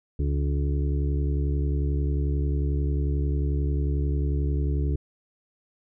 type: harmonic tone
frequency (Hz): 71.2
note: C#2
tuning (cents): +47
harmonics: 1 / 2 / 4 / 5 / 6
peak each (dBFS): -23 / -29 / -35 / -37 / -39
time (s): 0.19-4.96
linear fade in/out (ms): 5
effects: none